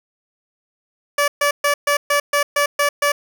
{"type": "tone bursts", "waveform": "15% pulse", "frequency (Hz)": 577, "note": "D5", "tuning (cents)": -31, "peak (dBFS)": -8, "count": 9, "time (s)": [1.18, 3.12], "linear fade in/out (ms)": 5, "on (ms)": 100, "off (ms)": 130, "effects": []}